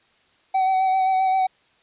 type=tone with vibrato; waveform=triangle; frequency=758 Hz; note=F#5; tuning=42 cents sharp; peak=-15 dBFS; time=0.54-1.47 s; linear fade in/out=10 ms; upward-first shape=sine; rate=7.6 Hz; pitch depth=22 cents each way; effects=white hiss -60 dBFS RMS until 1.82 s + resampled to 8000 Hz